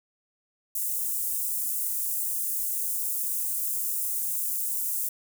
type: high-pass noise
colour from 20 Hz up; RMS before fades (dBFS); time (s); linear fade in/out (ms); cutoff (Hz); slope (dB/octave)
white; -29; 0.75-5.09; 5; 8200; 24
effects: none